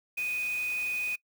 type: tone in noise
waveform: sine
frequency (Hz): 2489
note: D#7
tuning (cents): 0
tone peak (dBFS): -29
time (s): 0.17-1.16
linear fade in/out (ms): 10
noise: white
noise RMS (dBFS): -45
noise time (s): 0.17-1.16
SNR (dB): +13
effects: noise-tail reverb RT60 0.1 s tail -22 dB re dry